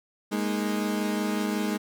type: chord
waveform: 35% pulse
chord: Ab suspended second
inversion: none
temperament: equal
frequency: 207.7 / 233.1 / 311.1 Hz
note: Ab3 / Bb3 / Eb4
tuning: 0 / 0 / 0 cents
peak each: -26 / -31 / -30 dBFS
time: 0.31-1.78 s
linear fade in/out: 20 ms
effects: none